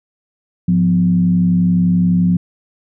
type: tone with frequency modulation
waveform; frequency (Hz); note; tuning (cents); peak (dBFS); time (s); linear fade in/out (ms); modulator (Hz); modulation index
sine; 177.3; F3; +26; -10; 0.68-2.37; 5; 71.6; 0.52
effects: none